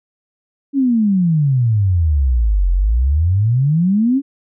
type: exponential two-way sweep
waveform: sine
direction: down then up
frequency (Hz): 285.4 to 43 to 285.4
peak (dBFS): -11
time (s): 0.73-4.22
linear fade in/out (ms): 50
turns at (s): 2.71
effects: none